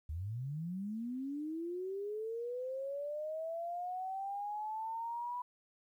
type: linear sweep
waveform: sine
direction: up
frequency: 71.6 to 987.8 Hz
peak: -37 dBFS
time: 0.09-5.42 s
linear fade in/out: 5 ms
effects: 12-bit